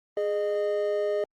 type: tone pair together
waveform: triangle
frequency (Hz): 415.3 / 612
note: G#4 / D#5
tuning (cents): 0 / -29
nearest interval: perfect fifth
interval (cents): 671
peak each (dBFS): -25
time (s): 0.17-1.24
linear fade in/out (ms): 2
effects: Opus 24 kbps